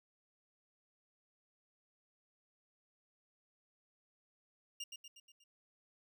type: tone with echo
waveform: 25% pulse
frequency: 2821 Hz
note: F7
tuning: 17 cents sharp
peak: -37 dBFS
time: 4.8-4.84 s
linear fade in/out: 5 ms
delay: 120 ms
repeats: 5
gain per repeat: -5 dB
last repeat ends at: 5.44 s
effects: none